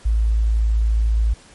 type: tone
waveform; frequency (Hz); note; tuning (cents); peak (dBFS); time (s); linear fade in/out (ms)
sine; 55; A1; 0; -14; 0.05-1.34; 10
effects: pink hiss -47 dBFS RMS until 1.54 s + MP3 48 kbps